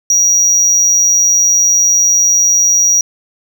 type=tone; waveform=triangle; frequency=5760 Hz; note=F#8; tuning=47 cents flat; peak=-6 dBFS; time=0.1-3.01 s; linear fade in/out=2 ms; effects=none